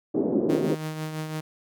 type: band-pass noise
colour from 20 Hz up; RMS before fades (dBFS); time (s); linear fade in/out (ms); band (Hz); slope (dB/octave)
pink; -24; 0.14-0.75; 10; 230 to 450; 24
type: tone with tremolo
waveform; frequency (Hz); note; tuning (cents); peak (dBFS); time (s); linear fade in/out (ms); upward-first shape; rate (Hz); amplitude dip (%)
sawtooth; 156.1; D#3; +6; -24; 0.49-1.41; 10; triangle; 6; 50
effects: none